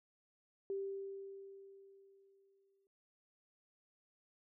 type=tone with exponential decay; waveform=sine; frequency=392 Hz; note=G4; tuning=in tune; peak=-36 dBFS; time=0.7-2.87 s; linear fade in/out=1 ms; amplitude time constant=470 ms; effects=none